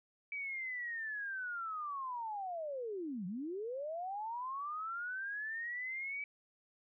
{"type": "linear two-way sweep", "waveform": "sine", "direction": "down then up", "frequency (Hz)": [2300, 170, 2300], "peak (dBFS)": -38, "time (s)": [0.32, 6.24], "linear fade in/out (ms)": 2, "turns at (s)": 3.26, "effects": []}